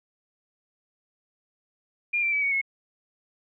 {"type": "tone with pitch steps", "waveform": "sine", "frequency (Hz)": [2409, 2350, 2292, 2236, 2181], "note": ["D7", "D7", "D7", "C#7", "C#7"], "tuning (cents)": [43, 1, -43, 14, -29], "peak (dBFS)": -22, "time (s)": [2.13, 2.615], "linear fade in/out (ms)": 10, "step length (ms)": 97, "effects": []}